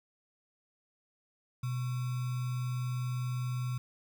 sine tone with sample-and-hold, 125 Hz, B2, 21 cents sharp, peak -31 dBFS, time 1.63-3.78 s, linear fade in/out 5 ms, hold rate 1225 Hz, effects none

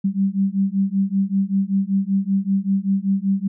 sine beating tone pair, 192.7 / 197.9 Hz, G3 / G3, -29 / +17 cents, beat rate 5.2 Hz, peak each -20 dBFS, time 0.04-3.48 s, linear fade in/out 10 ms, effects none

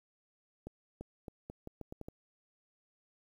accelerating click train, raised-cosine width 2 ms, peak -30 dBFS, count 9, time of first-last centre 0.67-2.085 s, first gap 340 ms, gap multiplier 0.8, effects 10-bit

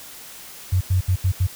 sine tone bursts at uneven times, 92.5 Hz, F#2, in tune, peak -15 dBFS, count 5, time 0.72-0.81 / 0.9-1.01 / 1.08-1.16 / 1.24-1.32 / 1.4-1.47 s, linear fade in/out 10 ms, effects white hiss -40 dBFS RMS until 1.55 s

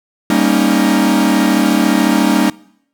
45% pulse chord, Eb dominant seventh, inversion first, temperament equal with one note detuned, 198.62 / 233.1 / 277.2 / 311.1 Hz, G3 / Bb3 / Db4 / Eb4, +23 / 0 / 0 / 0 cents, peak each -16 dBFS, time 0.3-2.5 s, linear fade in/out 2 ms, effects noise-tail reverb RT60 0.7 s tail -23 dB re dry

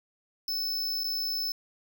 square tone with dropouts, 5260 Hz, E8, 5 cents flat, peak -29 dBFS, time 0.48-1.52 s, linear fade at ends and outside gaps 2 ms, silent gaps 1.036-1.042 s, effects none

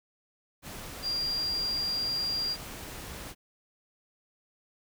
sine tone in noise, 4776 Hz, D8, 28 cents sharp, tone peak -28 dBFS, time 1.02-2.57 s, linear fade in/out 50 ms, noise pink, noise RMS -42 dBFS, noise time 0.62-3.35 s, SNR +11 dB, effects none

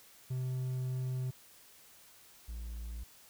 triangle tone pair in turn, 128.4 / 57.43 Hz, C3 / A#1, -32 / -25 cents, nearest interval octave + major second, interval 1393 cents, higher first, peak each -31 / -37 dBFS, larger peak first, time 0.3-1.31 / 2.48-3.04 s, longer first, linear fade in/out 10 ms, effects white hiss -59 dBFS RMS until 3.29 s

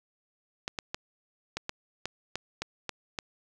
clicks, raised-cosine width 0.2 ms, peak -15 dBFS, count 10, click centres 0.679 / 0.788 / 0.945 / 1.57 / 1.694 / 2.056 / 2.356 / 2.62 / 2.893 / 3.188 s, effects none

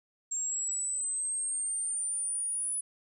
sine exponential sweep, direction up, 7459 to 9956 Hz, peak -30 dBFS, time 0.31-2.81 s, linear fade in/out 10 ms, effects none

